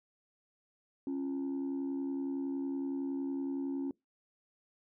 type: tone pair together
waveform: sine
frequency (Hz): 273.6 / 344.4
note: C#4 / F4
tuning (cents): -23 / -24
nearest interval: major third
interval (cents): 399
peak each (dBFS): -32 / -39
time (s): 1.07-3.91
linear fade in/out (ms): 2
effects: noise-tail reverb RT60 0.2 s tail -25 dB re dry + tanh soft clip ceiling -30 dBFS